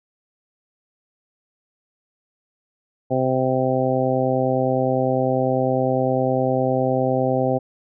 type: harmonic tone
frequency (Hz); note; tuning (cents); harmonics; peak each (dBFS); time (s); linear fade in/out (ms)
129.9; C3; -12; 1 / 2 / 3 / 4 / 5 / 6; -25 / -24 / -26 / -22 / -25 / -26; 3.1-7.59; 20
effects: none